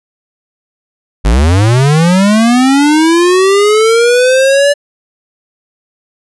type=linear sweep; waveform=square; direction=up; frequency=46.25 to 580 Hz; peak=-6 dBFS; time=1.24-4.74 s; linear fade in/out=20 ms; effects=resampled to 24000 Hz